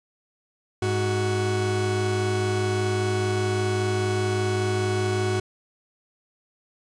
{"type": "tone pair together", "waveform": "40% pulse", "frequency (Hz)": [103.76, 370], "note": ["G#2", "F#4"], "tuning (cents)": [-1, 0], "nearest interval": "octave + minor seventh", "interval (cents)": 2201, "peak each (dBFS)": -24, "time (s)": [0.82, 5.4], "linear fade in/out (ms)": 5, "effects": ["resampled to 22050 Hz"]}